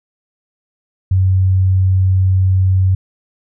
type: tone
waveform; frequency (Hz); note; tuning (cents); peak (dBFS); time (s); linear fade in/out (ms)
sine; 94; F#2; +28; -9; 1.11-2.95; 5
effects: none